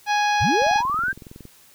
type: harmonic tone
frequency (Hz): 830.6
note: G#5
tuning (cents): 0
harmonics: 1 / 2 / 3 / 4 / 5 / 6 / 7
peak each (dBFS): -19 / -25 / -28 / -33 / -34 / -37 / -36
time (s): 0.06-0.83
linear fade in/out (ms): 50
type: linear sweep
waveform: sine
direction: up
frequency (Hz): 55.1 to 1618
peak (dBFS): -20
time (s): 0.4-1.13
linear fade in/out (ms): 20
type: click train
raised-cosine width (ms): 3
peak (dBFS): -27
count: 19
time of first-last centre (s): 0.62-1.453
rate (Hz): 21.6
effects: white hiss -52 dBFS RMS until 1.74 s